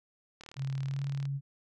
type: click train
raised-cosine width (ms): 0.2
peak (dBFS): -30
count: 33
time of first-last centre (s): 0.41-1.254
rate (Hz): 37.9
type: tone with pitch glide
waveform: sine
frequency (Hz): 135.5 to 138.75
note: C#3 to C#3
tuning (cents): -39 to +2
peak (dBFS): -31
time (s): 0.56-1.41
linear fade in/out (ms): 50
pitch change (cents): +41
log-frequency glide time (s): 0.86-1.01
effects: none